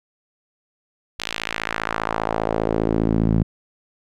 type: tone with band-pass filter sweep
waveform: sawtooth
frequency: 55 Hz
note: A1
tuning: in tune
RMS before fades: -22 dBFS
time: 1.19-3.43 s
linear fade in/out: 5 ms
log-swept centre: 3600 to 170 Hz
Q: 1.4
effects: none